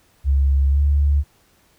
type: tone with pitch glide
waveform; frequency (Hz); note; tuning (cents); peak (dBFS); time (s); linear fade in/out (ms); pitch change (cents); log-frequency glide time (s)
sine; 68.9 to 71.74; C#2 to D2; -10 to -40; -13; 0.24-1.24; 50; +70; 0.7-0.8
effects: pink hiss -58 dBFS RMS until 1.78 s